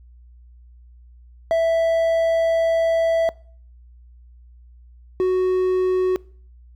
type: tone pair in turn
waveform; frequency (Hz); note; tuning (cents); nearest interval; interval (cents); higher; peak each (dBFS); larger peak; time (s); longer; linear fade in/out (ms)
triangle; 659.3 / 370; E5 / F#4; 0 / 0; minor seventh; 1000; first; -13 / -14; first; 1.51-3.29 / 5.2-6.16; first; 0
effects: noise-tail reverb RT60 0.5 s tail -24 dB re dry + added 60 Hz sine -44 dBFS peak until 6.75 s

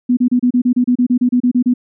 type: tone bursts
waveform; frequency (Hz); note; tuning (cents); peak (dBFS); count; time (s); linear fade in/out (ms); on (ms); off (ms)
sine; 246.9; B3; 0; -9; 15; 0.09-1.739; 10; 81; 31
effects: none

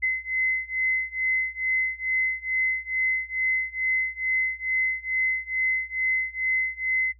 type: beating tone pair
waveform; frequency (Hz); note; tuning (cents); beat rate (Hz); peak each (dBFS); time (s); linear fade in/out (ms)
sine; 2046 / 2048.3; C7 / C7; -39 / -37; 2.3; -26 / -25; 0.02-7.13; 20
effects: noise-tail reverb RT60 0.1 s tail -18 dB re dry + added 60 Hz sine -51 dBFS peak until 7.19 s

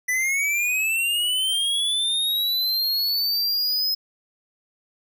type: linear sweep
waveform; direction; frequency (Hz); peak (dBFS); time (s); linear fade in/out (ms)
square; up; 1975.5 to 5120; -21; 0.08-3.95; 10
effects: 10-bit

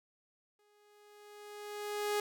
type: tone with exponential growth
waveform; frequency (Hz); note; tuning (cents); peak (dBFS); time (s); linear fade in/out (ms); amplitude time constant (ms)
sawtooth; 415.3; G#4; 0; -26; 0.59-2.2; 2; 350
effects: none

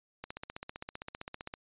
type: click train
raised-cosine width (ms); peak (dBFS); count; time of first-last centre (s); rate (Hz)
0.3; -24; 21; 0.24-1.539; 15.4
effects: resampled to 8000 Hz

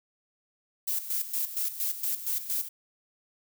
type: noise with tremolo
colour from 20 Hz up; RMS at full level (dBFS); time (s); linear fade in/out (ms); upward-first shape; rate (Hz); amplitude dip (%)
violet; -29; 0.87-2.69; 10; square; 4.3; 70
effects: none

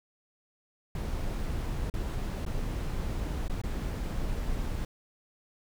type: noise with dropouts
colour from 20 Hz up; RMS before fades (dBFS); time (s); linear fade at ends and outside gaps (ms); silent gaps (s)
brown; -32; 0.95-4.85; 2; 1.899-1.939 / 2.451-2.463 / 3.481-3.497 / 3.616-3.636
effects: none

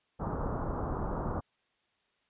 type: low-pass noise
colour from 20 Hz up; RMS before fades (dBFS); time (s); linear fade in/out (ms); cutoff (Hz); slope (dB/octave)
pink; -34; 0.19-1.41; 20; 1300; 48
effects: white hiss -74 dBFS RMS until 2.29 s + resampled to 8000 Hz

